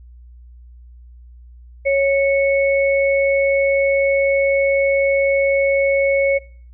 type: tone pair together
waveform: sine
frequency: 552 / 2208 Hz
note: C#5 / C#7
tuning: -7 / -7 cents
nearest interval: 2 octaves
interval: 2400 cents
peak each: -14 / -20 dBFS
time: 1.85-6.39 s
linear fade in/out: 20 ms
effects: noise-tail reverb RT60 0.5 s tail -23 dB re dry + added 60 Hz sine -39 dBFS peak until 6.73 s